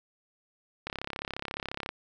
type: click train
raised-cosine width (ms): 0.3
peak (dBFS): -18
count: 36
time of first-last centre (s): 0.87-1.89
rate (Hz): 34.3
effects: none